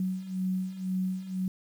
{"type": "beating tone pair", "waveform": "sine", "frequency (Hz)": [185, 187], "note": ["F#3", "F#3"], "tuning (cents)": [0, 19], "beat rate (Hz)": 2, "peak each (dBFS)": [-34, -30], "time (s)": [0, 1.48], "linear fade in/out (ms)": 2, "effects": ["9-bit"]}